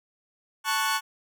sawtooth chord, F# minor, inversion first, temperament equal, 880 / 1108.7 / 1480 Hz, A5 / C#6 / F#6, 0 / 0 / 0 cents, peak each -25 / -24 / -25 dBFS, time 0.64-1.01 s, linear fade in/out 50 ms, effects none

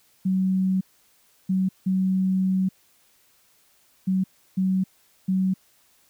sine tone bursts at uneven times, 188.3 Hz, F#3, 31 cents sharp, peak -19 dBFS, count 6, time 0.25-0.81 / 1.49-1.69 / 1.86-2.69 / 4.07-4.24 / 4.57-4.84 / 5.28-5.54 s, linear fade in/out 10 ms, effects white hiss -61 dBFS RMS until 6.09 s

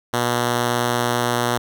5% pulse tone, 120.6 Hz, B2, 41 cents flat, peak -7 dBFS, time 0.13-1.58 s, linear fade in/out 10 ms, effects none

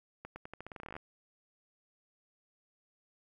accelerating click train, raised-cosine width 0.5 ms, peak -29 dBFS, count 17, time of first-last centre 0.25-0.965 s, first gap 110 ms, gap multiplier 0.86, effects 11-bit

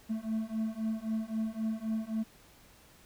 triangle beating tone pair, 218.8 / 222.6 Hz, A3 / A3, -9 / +20 cents, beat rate 3.8 Hz, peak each -33 / -32 dBFS, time 0.09-2.24 s, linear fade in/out 20 ms, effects pink hiss -59 dBFS RMS until 3.05 s

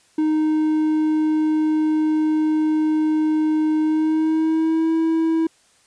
triangle tone with pitch glide, 310.1 to 324.6 Hz, D#4 to E4, -6 to -27 cents, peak -14 dBFS, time 0.18-5.47 s, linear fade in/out 5 ms, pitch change +79 cents, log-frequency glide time 3.81-4.93 s, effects white hiss -57 dBFS RMS until 5.86 s + resampled to 22050 Hz

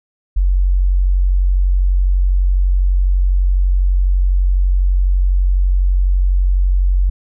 sine tone, 46.01 Hz, F#1, 9 cents flat, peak -10 dBFS, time 0.36-7.1 s, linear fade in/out 10 ms, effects none

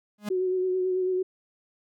45% pulse tone with exponential growth, 208.1 Hz, G#3, 4 cents sharp, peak -27 dBFS, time 0.18-0.29 s, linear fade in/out 5 ms, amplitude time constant 23 ms
sine tone with vibrato, 370 Hz, F#4, in tune, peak -23 dBFS, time 0.3-1.23 s, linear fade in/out 10 ms, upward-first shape sine, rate 9.1 Hz, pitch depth 24 cents each way
effects none

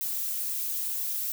violet noise with flanger, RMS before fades -31 dBFS, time 0.01-1.32 s, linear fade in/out 0 ms, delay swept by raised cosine 1.3 to 6.3 ms, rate 2 Hz, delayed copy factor -0.7, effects none

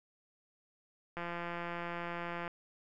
click train, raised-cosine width 0.5 ms, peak -25 dBFS, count 226, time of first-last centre 1.17-2.478 s, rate 172 Hz, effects none

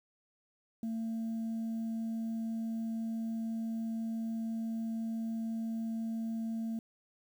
sine tone, 225.5 Hz, A3, 43 cents sharp, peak -31 dBFS, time 0.83-6.79 s, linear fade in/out 2 ms, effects tanh soft clip ceiling -32 dBFS + 10-bit

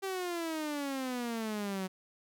sawtooth exponential sweep, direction down, 392 to 185 Hz, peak -30 dBFS, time 0.02-1.88 s, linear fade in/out 20 ms, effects none

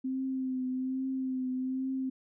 sine tone with vibrato, 260 Hz, C4, 11 cents flat, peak -30 dBFS, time 0.04-2.1 s, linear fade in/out 10 ms, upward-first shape triangle, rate 1.2 Hz, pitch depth 33 cents each way, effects none

